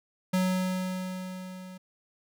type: tone with level ramp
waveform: square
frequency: 185 Hz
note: F#3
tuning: in tune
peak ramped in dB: -23 to -43 dBFS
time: 0.33-1.78 s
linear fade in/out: 10 ms
effects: none